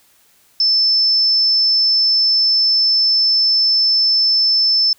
sine tone, 5280 Hz, E8, 2 cents sharp, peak -11 dBFS, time 0.6-4.93 s, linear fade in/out 2 ms, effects white hiss -54 dBFS RMS until 4.98 s

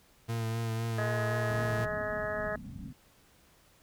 40% pulse tone with vibrato, 113.8 Hz, A#2, 41 cents flat, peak -30 dBFS, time 0.28-1.86 s, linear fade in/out 20 ms, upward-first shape sine, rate 3.9 Hz, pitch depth 25 cents each way
harmonic tone, 210.7 Hz, G#3, 25 cents sharp, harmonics 2 / 3 / 4 / 5 / 6 / 7 / 8 / 9, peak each -42 / -34 / -46 / -48 / -41 / -47 / -38 / -45 dBFS, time 0.98-2.56 s, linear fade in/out 5 ms
white low-pass noise, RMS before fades -43 dBFS, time 1.5-2.93 s, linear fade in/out 5 ms, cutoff 270 Hz, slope 96 dB/octave
effects pink hiss -63 dBFS RMS until 3.82 s

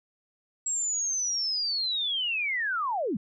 sine linear sweep, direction down, 7680 to 164.81 Hz, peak -26 dBFS, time 0.66-3.17 s, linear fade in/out 5 ms, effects none

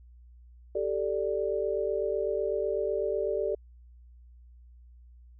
sine chord, G suspended second, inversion none, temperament equal, 392 / 440 / 587.3 Hz, G4 / A4 / D5, 0 / 0 / 0 cents, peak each -31 dBFS, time 0.75-3.55 s, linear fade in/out 5 ms, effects added 60 Hz sine -50 dBFS peak until 5.39 s

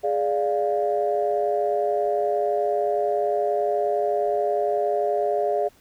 sine chord, D diminished, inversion second, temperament equal, 415.3 / 587.3 / 698.5 Hz, Ab4 / D5 / F5, 0 / 0 / 0 cents, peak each -24 dBFS, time 0.03-5.69 s, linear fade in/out 20 ms, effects tanh soft clip ceiling -11 dBFS + pink hiss -57 dBFS RMS until 5.8 s

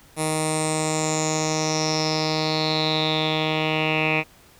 10% pulse tone with low-pass filter sweep, 156.3 Hz, D#3, 8 cents sharp, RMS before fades -23 dBFS, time 0.16-4.24 s, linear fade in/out 50 ms, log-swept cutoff 10000 to 2500 Hz, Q 7.5, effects pink hiss -52 dBFS RMS until 4.59 s

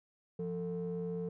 triangle ring-modulated tone, 136.4 Hz, C#3, 28 cents flat, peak -29 dBFS, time 0.39-1.29 s, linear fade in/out 5 ms, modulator 310 Hz, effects tanh soft clip ceiling -28 dBFS

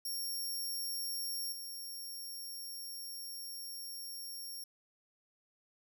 15% pulse tone with level steps, 5530 Hz, F8, 18 cents flat, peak -31 / -37 dBFS, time 0.05-4.64 s, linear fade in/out 5 ms, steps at 1.52 s, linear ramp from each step 5 ms, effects none

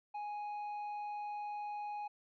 sine tone with tanh clipping, 831 Hz, G#5, 1 cent sharp, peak -40 dBFS, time 0.14-2.08 s, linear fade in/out 10 ms, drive 5 dB, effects none

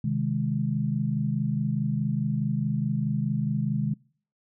sine chord, Ab major, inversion first, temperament equal, 130.81 / 155.56 / 207.7 Hz, C3 / Eb3 / Ab3, 0 / 0 / 0 cents, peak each -28 dBFS, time 0.04-3.94 s, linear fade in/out 5 ms, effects noise-tail reverb RT60 0.5 s tail -25 dB re dry

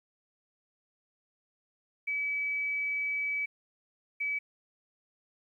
sine tone bursts at uneven times, 2289 Hz, D7, 45 cents flat, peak -29 dBFS, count 2, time 2.07-3.46 / 4.2-4.39 s, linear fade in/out 10 ms, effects 11-bit

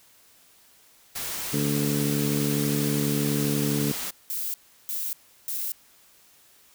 white noise, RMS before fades -32 dBFS, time 1.15-4.11 s, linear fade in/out 10 ms
harmonic tone, 72.2 Hz, D2, 29 cents flat, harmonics 2 / 3 / 4 / 5 / 6 / 7, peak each -27 / -29 / -28 / -41 / -32 / -41 dBFS, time 1.53-3.92 s, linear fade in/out 5 ms
violet noise bursts, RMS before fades -30 dBFS, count 3, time 4.3-5.72 s, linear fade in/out 0 ms, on 240 ms, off 350 ms
effects white hiss -57 dBFS RMS until 6.74 s

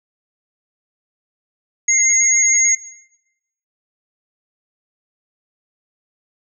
sine tone pair together, 2087 / 6603 Hz, C7 / G#8, -5 / -11 cents, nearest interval octave + minor sixth, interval 1994 cents, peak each -18 / -13 dBFS, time 1.88-2.75 s, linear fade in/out 5 ms, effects noise-tail reverb RT60 0.9 s tail -17 dB re dry

